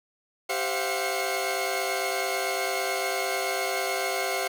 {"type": "tone cluster", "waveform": "sawtooth", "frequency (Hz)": [390.4, 522, 672, 721, 2170], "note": ["G4", "C5", "E5", "F#5", "C#7"], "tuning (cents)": [-7, -4, 33, -45, -37], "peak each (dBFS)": -29, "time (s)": [0.49, 4.48], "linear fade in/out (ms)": 10, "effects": []}